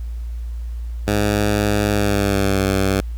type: tone with pitch glide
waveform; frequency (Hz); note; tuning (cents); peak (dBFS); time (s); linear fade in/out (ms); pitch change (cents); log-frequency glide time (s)
10% pulse; 103.83 to 96.88; G#2 to G2; 0 to -20; -8; 1.07-3.01; 10; -120; 1.87-2.6
effects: added 58 Hz sine -24 dBFS peak until 3.17 s + pink hiss -53 dBFS RMS until 3.17 s